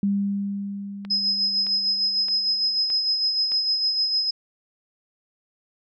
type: tone with exponential decay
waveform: sine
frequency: 200 Hz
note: G3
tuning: 35 cents sharp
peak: -18 dBFS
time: 0.03-2.79 s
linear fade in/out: 2 ms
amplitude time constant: 600 ms
type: click train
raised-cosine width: 0.3 ms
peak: -24 dBFS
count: 5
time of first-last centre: 1.05-3.519 s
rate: 1.62 Hz
type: tone with tremolo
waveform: sine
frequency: 5090 Hz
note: D#8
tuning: 39 cents sharp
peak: -18 dBFS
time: 1.1-4.31 s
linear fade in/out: 10 ms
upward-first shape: sine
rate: 6.6 Hz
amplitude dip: 45%
effects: none